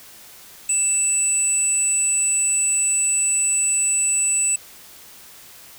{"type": "tone pair together", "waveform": "sine", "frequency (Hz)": [2645, 7937], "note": ["E7", "B8"], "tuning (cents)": [5, 8], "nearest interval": "octave + perfect fifth", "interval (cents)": 1903, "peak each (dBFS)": [-28, -17], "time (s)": [0.69, 4.56], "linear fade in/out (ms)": 5, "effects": ["white hiss -44 dBFS RMS until 5.78 s"]}